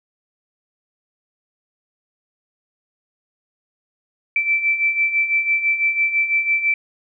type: beating tone pair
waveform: sine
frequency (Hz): 2326 / 2332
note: D7 / D7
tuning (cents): -17 / -13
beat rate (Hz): 6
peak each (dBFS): -23 / -17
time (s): 4.36-6.74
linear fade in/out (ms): 2
effects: none